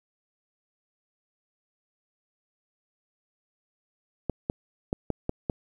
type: clicks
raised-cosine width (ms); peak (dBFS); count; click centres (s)
2; -13; 6; 4.297 / 4.499 / 4.929 / 5.103 / 5.294 / 5.498
effects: 9-bit